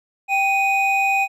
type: tone pair together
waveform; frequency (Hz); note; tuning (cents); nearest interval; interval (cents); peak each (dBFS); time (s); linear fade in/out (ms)
triangle; 784 / 2489; G5 / D#7; 0 / 0; octave + minor sixth; 2000; -17; 0.28-1.28; 50
effects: none